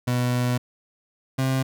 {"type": "tone pair in turn", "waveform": "30% pulse", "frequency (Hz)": [123.5, 132.02], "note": ["B2", "C3"], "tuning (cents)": [0, 16], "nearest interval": "minor second", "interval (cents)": 116, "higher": "second", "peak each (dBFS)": -18, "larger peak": "neither", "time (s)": [[0.07, 0.58], [1.38, 1.63]], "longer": "first", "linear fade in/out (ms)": 10, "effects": []}